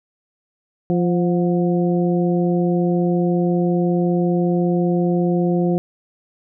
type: harmonic tone with a mistuned harmonic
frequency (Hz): 174.61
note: F3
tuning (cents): 0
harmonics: 1 / 2 / 3 / 4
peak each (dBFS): -17 / -20 / -26 / -29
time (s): 0.9-5.78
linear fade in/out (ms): 0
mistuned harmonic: 4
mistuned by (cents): +61
effects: none